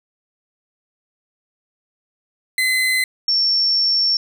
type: tone pair in turn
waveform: 35% pulse / sine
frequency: 2040 / 5446 Hz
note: C7 / F8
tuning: -44 / -44 cents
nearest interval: octave + perfect fourth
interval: 1700 cents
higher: second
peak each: -14 dBFS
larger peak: neither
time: 2.58-3.04 / 3.28-4.17 s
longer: second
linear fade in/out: 2 ms
effects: none